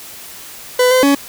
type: tone with pitch steps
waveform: 40% pulse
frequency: 500 / 512 / 280.7 Hz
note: B4 / C5 / C#4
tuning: +21 / -38 / +22 cents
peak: -8 dBFS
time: 0.79-1.15 s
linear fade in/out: 5 ms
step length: 120 ms
effects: white hiss -34 dBFS RMS until 1.28 s